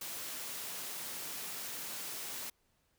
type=high-pass noise; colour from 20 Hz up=white; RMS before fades=-42 dBFS; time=0.01-2.5 s; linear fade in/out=5 ms; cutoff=130 Hz; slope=12 dB/octave; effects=pink hiss -75 dBFS RMS until 2.98 s